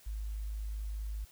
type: tone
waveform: sine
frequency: 52.4 Hz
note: G#1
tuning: 16 cents sharp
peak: -35 dBFS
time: 0.06-1.25 s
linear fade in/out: 10 ms
effects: white hiss -60 dBFS RMS until 1.31 s